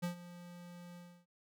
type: tone with ADSR envelope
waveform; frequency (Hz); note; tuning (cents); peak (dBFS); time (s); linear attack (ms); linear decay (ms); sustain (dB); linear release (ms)
square; 175.2; F3; +6; -34; 0.02-1.26; 19; 110; -16; 300
effects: none